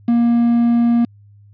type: tone with quantisation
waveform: triangle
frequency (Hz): 235.7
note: A#3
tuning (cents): +19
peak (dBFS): -9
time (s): 0.08-1.05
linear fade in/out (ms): 5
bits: 6
effects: added 102 Hz sine -43 dBFS peak until 1.53 s + resampled to 11025 Hz